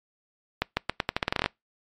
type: accelerating click train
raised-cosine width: 0.3 ms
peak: -7 dBFS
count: 14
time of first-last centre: 0.62-1.46 s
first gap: 150 ms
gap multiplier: 0.84
effects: noise-tail reverb RT60 0.2 s tail -26 dB re dry + MP3 64 kbps